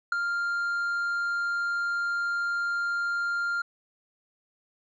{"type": "tone with ADSR envelope", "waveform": "triangle", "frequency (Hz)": 1396.9, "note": "F6", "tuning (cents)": 0, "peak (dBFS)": -16, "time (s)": [0.12, 3.62], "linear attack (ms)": 5, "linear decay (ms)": 4, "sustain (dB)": -8, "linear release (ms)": 7, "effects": ["resampled to 16000 Hz"]}